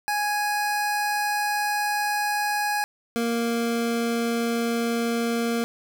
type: tone pair in turn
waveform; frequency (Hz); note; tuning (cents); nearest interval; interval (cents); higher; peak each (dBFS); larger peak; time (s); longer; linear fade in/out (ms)
25% pulse; 830.6 / 233.1; G#5 / A#3; 0 / 0; octave + minor seventh; 2200; first; -19; neither; 0.08-2.84 / 3.16-5.64; first; 0
effects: none